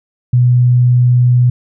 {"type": "tone", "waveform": "sine", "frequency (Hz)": 123.47, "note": "B2", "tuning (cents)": 0, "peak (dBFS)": -6, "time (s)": [0.33, 1.5], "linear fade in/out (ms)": 5, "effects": []}